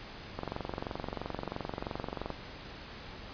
click train, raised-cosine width 1 ms, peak -21 dBFS, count 45, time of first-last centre 0.39-2.303 s, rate 23 Hz, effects pink hiss -46 dBFS RMS until 3.33 s + resampled to 11025 Hz

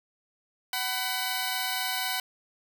10% pulse tone cluster, 753 / 996 / 4161 Hz, F#5 / B5 / C8, +30 / +14 / -10 cents, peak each -22 / -25 / -30 dBFS, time 0.73-2.2 s, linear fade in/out 2 ms, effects none

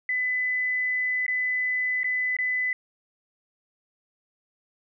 sine tone with dropouts, 2005 Hz, B6, 26 cents sharp, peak -23 dBFS, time 0.09-2.73 s, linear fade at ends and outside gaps 2 ms, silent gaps 1.265-1.28 / 2.033-2.043 / 2.367-2.387 s, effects none

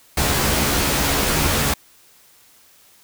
pink noise with comb filter, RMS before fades -19 dBFS, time 0.17-1.74 s, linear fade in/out 5 ms, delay 14 ms, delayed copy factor +1, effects white hiss -52 dBFS RMS until 3.03 s

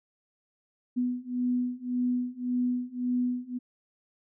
sine beating tone pair, 246.7 / 248.5 Hz, B3 / B3, -2 / +11 cents, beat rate 1.8 Hz, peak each -30 / -29 dBFS, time 0.96-3.59 s, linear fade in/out 20 ms, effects none

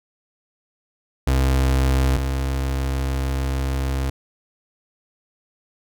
35% pulse tone pair in turn, 65.9 / 66.7 Hz, C2 / C2, +13 / +34 cents, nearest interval unison, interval 21 cents, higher second, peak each -14 / -19 dBFS, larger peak first, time 1.27-2.17 / 2.17-4.1 s, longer second, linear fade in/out 5 ms, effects none

